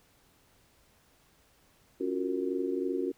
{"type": "chord", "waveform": "sine", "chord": "Gb major seventh", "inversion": "second", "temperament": "just", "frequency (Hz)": [277.5, 346.9, 370, 462.5], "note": ["Db4", "F4", "Gb4", "Bb4"], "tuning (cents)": [2, -12, 0, -14], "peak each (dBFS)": [-34, -36, -32, -37], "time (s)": [2, 3.12], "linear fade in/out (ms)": 10, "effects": ["pink hiss -65 dBFS RMS until 3.17 s"]}